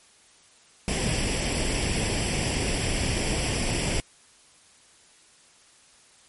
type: noise with comb filter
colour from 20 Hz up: pink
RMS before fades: -26 dBFS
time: 0.88-4 s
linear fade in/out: 0 ms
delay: 0.38 ms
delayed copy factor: +0.65
effects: white hiss -56 dBFS RMS until 6.28 s + MP3 48 kbps